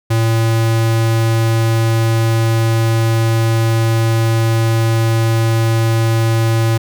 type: tone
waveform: square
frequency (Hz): 113.4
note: A#2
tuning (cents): -47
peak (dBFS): -12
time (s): 0.1-6.78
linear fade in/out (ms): 10
effects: none